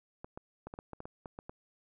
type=clicks; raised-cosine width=1 ms; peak=-29 dBFS; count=11; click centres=0.245 / 0.375 / 0.67 / 0.739 / 0.789 / 0.933 / 1.004 / 1.055 / 1.258 / 1.389 / 1.495 s; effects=none